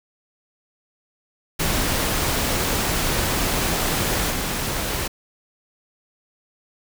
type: noise with level steps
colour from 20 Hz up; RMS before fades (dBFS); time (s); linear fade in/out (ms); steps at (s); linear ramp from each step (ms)
pink; -22 / -25; 1.59-5.08; 10; 4.3; 10
effects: none